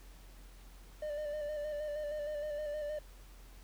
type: tone with vibrato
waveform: triangle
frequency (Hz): 597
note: D5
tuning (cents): +28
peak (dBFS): -34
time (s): 1.02-2.99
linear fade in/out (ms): 5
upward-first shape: square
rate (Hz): 6.4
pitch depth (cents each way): 31
effects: added 44 Hz sine -52 dBFS peak until 3.63 s + pink hiss -61 dBFS RMS until 3.63 s